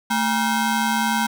25% pulse ring-modulated tone, 587.3 Hz, D5, in tune, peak -12 dBFS, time 0.1-1.27 s, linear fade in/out 10 ms, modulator 365 Hz, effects none

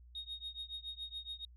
sine tone with tremolo, 3729 Hz, A#7, in tune, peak -37 dBFS, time 0.15-1.45 s, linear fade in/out 2 ms, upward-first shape triangle, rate 7.1 Hz, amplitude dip 100%, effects tanh soft clip ceiling -37 dBFS + added 60 Hz sine -55 dBFS peak until 1.56 s

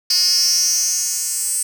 10% pulse tone with high-pass filter sweep, 360.3 Hz, F#4, 46 cents flat, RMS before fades -18 dBFS, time 0.1-1.63 s, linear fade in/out 5 ms, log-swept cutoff 4800 to 8200 Hz, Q 7.1, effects none

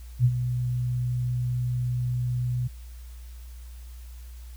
sine tone with ADSR envelope, 123.6 Hz, B2, 2 cents sharp, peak -14 dBFS, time 0.19-2.68 s, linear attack 57 ms, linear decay 55 ms, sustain -10 dB, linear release 13 ms, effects added 60 Hz sine -39 dBFS peak until 4.56 s + white hiss -56 dBFS RMS until 4.56 s

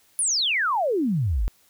sine exponential sweep, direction down, 10570 to 41 Hz, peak -20 dBFS, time 0.19-1.48 s, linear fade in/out 0 ms, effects white hiss -60 dBFS RMS until 1.69 s

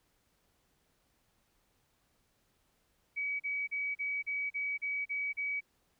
sine tone bursts, 2273 Hz, C#7, 43 cents sharp, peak -32 dBFS, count 9, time 3.16-5.608 s, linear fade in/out 20 ms, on 240 ms, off 36 ms, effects pink hiss -74 dBFS RMS until 5.99 s

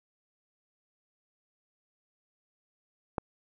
click, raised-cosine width 1 ms, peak -15 dBFS, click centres 3.182 s, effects none

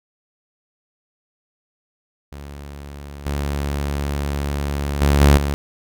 sawtooth tone with level steps, 71.3 Hz, C#2, 49 cents sharp, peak -29 / -17 / -9 / -5 / -15 dBFS, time 2.32-5.54 s, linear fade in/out 0 ms, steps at 3.26 / 5.01 / 5.21 / 5.37 s, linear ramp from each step 2 ms, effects none

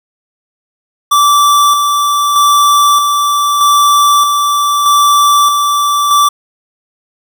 square tone with tremolo, 1164 Hz, D6, 16 cents flat, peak -6 dBFS, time 1.11-6.29 s, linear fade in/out 10 ms, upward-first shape square, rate 0.8 Hz, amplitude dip 35%, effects 7-bit

